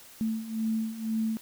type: beating tone pair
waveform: sine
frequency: 220.3 / 222.3 Hz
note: A3 / A3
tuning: +2 / +18 cents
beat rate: 2 Hz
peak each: -33 / -29 dBFS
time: 0.21-1.37 s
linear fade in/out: 0 ms
effects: white hiss -51 dBFS RMS until 1.41 s